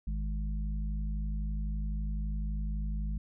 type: harmonic tone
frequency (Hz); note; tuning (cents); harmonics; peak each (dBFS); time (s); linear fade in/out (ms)
51.91; G#1; 0; 1 / 3 / 4; -31 / -41 / -43; 0.07-3.18; 5
effects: none